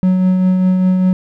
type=tone with tremolo; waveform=triangle; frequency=185 Hz; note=F#3; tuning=in tune; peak=-6 dBFS; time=0.03-1.13 s; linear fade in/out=0 ms; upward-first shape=triangle; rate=5 Hz; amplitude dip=35%; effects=none